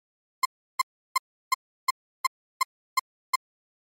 35% pulse tone bursts, 1046.5 Hz, C6, in tune, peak -16 dBFS, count 9, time 0.43-3.357 s, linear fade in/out 5 ms, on 23 ms, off 340 ms, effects MP3 64 kbps

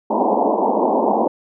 white band-pass noise, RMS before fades -17 dBFS, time 0.1-1.28 s, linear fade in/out 10 ms, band 200 to 980 Hz, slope 96 dB/octave, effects none

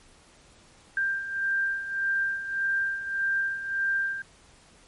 sine beating tone pair, 1584 / 1585.7 Hz, G6 / G6, +18 / +19 cents, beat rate 1.7 Hz, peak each -32 / -26 dBFS, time 0.97-4.22 s, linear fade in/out 2 ms, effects pink hiss -56 dBFS RMS until 4.87 s + MP3 48 kbps

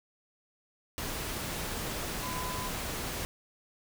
sine tone in noise, 1008 Hz, B5, 35 cents sharp, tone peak -38 dBFS, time 2.23-2.69 s, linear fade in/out 0 ms, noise pink, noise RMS -36 dBFS, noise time 0.98-3.25 s, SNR -5 dB, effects none

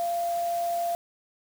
sine tone in noise, 689 Hz, F5, 24 cents flat, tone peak -25 dBFS, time 0-0.95 s, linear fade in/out 0 ms, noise white, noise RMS -43 dBFS, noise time 0-0.95 s, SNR +15 dB, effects none

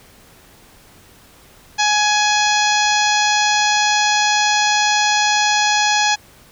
harmonic tone, 838 Hz, G#5, 15 cents sharp, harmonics 1 / 2 / 3 / 4 / 5 / 6 / 7 / 8, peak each -17 / -20 / -22 / -23 / -24 / -25 / -25 / -26 dBFS, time 1.78-6.16 s, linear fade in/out 20 ms, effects pink hiss -47 dBFS RMS until 6.51 s

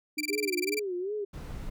sine tone with tremolo, 301.1 Hz, D4, 43 cents sharp, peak -33 dBFS, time 0.17-0.78 s, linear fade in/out 5 ms, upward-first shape sine, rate 7.9 Hz, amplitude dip 60%
sawtooth tone bursts, 2349 Hz, D7, in tune, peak -25 dBFS, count 13, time 0.18-0.795 s, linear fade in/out 5 ms, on 27 ms, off 22 ms
sine tone with vibrato, 387.7 Hz, G4, 19 cents flat, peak -30 dBFS, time 0.29-1.25 s, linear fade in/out 10 ms, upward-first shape sine, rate 2.6 Hz, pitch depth 160 cents each way
brown noise, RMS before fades -38 dBFS, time 1.33-1.7 s, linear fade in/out 10 ms
effects none

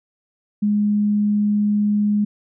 sine tone, 207.7 Hz, G#3, in tune, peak -15 dBFS, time 0.62-2.25 s, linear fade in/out 10 ms, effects none

